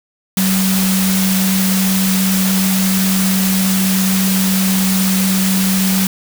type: tone in noise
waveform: sine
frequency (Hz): 190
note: F#3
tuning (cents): +46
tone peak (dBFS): -13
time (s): 0.37-6.07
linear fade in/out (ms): 2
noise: white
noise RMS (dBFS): -19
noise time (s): 0.37-6.07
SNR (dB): +3
effects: none